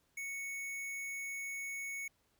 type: tone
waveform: square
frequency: 2217 Hz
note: C#7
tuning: in tune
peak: -40 dBFS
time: 0.17-2.08 s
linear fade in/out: 5 ms
effects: pink hiss -75 dBFS RMS until 2.39 s